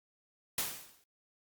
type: noise with exponential decay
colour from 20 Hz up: white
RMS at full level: -31 dBFS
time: 0.58-1.04 s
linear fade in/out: 2 ms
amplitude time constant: 100 ms
effects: Opus 48 kbps